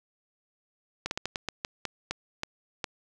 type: slowing click train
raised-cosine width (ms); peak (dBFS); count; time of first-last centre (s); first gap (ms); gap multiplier
0.2; -13; 11; 1.06-2.842; 51; 1.26
effects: none